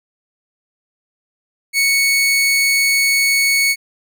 sawtooth tone, 2217 Hz, C#7, in tune, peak -9 dBFS, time 1.73-3.76 s, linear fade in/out 50 ms, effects none

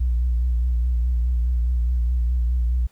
sine tone with vibrato, 60.2 Hz, B1, 44 cents flat, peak -16 dBFS, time 0-2.87 s, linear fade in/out 10 ms, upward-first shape triangle, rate 4.8 Hz, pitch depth 69 cents each way, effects tanh soft clip ceiling -15 dBFS + pink hiss -60 dBFS RMS until 2.91 s

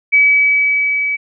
sine tone with level ramp, 2284 Hz, D7, 49 cents flat, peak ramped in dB -6 to -15 dBFS, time 0.12-1.17 s, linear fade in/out 20 ms, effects none

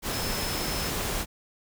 sine tone in noise, 5220 Hz, E8, 18 cents flat, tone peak -36 dBFS, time 0.09-0.92 s, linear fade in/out 50 ms, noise pink, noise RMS -30 dBFS, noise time 0.02-1.26 s, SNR -9 dB, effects none

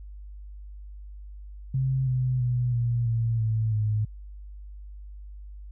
sine tone with pitch steps, 132.2 / 127.62 / 123.2 / 118.94 / 114.82 / 110.85 / 107.01 Hz, C3 / C3 / B2 / A#2 / A#2 / A2 / A2, +18 / -43 / -4 / +35 / -26 / +13 / -48 cents, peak -22 dBFS, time 1.74-4.05 s, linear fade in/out 5 ms, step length 330 ms, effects added 50 Hz sine -39 dBFS peak until 5.71 s

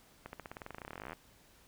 accelerating click train, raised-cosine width 0.5 ms, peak -28 dBFS, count 28, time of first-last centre 0.26-1.131 s, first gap 71 ms, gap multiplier 0.93, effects pink hiss -63 dBFS RMS until 1.67 s

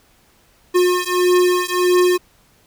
square beating tone pair, 358.9 / 360.5 Hz, F4 / F#4, +47 / -45 cents, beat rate 1.6 Hz, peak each -17 dBFS, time 0.74-2.18 s, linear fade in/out 20 ms, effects pink hiss -55 dBFS RMS until 2.66 s

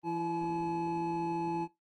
triangle tone cluster, 168.2 / 335.4 / 856 Hz, E3 / E4 / A5, +35 / +30 / -48 cents, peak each -38 / -32 / -33 dBFS, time 0.03-1.68 s, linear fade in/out 50 ms, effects noise-tail reverb RT60 0.2 s tail -20 dB re dry + Opus 24 kbps

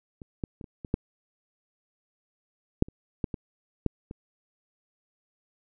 clicks, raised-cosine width 3 ms, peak -29 / -17 / -28 / -29 / -24 / -11 / -6 / -30 / -14 / -20 / -11 / -25 dBFS, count 12, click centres 0.218 / 0.438 / 0.612 / 0.642 / 0.848 / 0.941 / 2.824 / 2.885 / 3.242 / 3.342 / 3.863 / 4.111 s, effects none

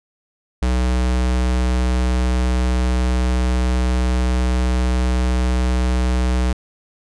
square tone, 62.3 Hz, B1, 16 cents sharp, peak -16 dBFS, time 0.62-6.53 s, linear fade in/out 5 ms, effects resampled to 22050 Hz

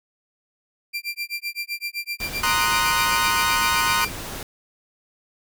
30% pulse tone with tremolo, 2369 Hz, D7, 14 cents sharp, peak -22 dBFS, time 0.93-4.13 s, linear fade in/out 20 ms, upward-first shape sine, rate 7.8 Hz, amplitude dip 100%
pink noise, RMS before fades -33 dBFS, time 2.2-4.43 s, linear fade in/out 2 ms
sawtooth chord, C half-diminished seventh, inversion third, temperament equal, 932.3 / 1046.5 / 1244.5 / 1480 Hz, Bb5 / C6 / Eb6 / Gb6, 0 / 0 / 0 / 0 cents, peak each -21 dBFS, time 2.43-4.05 s, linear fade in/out 5 ms
effects none

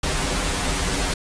pink noise with comb filter, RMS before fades -23 dBFS, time 0.03-1.14 s, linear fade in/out 5 ms, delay 9.1 ms, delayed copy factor -1, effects resampled to 22050 Hz

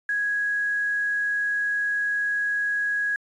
sine tone with quantisation, 1661.2 Hz, G#6, in tune, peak -22 dBFS, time 0.09-3.16 s, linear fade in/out 2 ms, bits 8, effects resampled to 22050 Hz

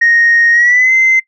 sine tone with pitch glide, 1864.7 to 2069 Hz, A#6 to C7, 0 to -20 cents, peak -5 dBFS, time 0.01-1.2 s, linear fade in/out 10 ms, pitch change +180 cents, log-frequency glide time 0.52-0.93 s, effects noise-tail reverb RT60 0.1 s tail -23 dB re dry + tanh soft clip ceiling -2 dBFS

